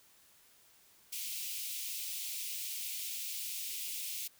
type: high-pass noise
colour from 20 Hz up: white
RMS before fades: -40 dBFS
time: 1.12-4.28 s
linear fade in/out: 10 ms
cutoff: 2300 Hz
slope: 48 dB/octave
effects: white hiss -64 dBFS RMS until 4.39 s